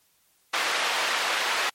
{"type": "band-pass noise", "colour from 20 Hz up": "white", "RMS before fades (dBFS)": -26, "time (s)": [0.53, 1.7], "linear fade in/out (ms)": 10, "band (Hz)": [610, 2800], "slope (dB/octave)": 12, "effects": ["white hiss -65 dBFS RMS until 1.74 s", "MP3 64 kbps"]}